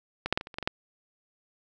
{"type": "clicks", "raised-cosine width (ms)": 0.3, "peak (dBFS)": [-14, -7, -10, -21, -25, -28, -16, -19, -9], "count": 9, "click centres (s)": [0.26, 0.326, 0.375, 0.411, 0.471, 0.542, 0.585, 0.627, 0.675], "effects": []}